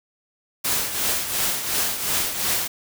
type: noise with tremolo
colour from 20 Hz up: white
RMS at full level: -21 dBFS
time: 0.64-2.68 s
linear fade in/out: 10 ms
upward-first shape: triangle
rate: 2.8 Hz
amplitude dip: 65%
effects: none